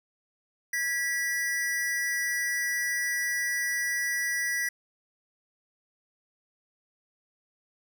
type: tone pair together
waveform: square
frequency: 1650.7 / 1949 Hz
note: G#6 / B6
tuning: -11 / -23 cents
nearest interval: minor third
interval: 288 cents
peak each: -36 / -28 dBFS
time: 0.73-4.69 s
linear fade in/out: 5 ms
effects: none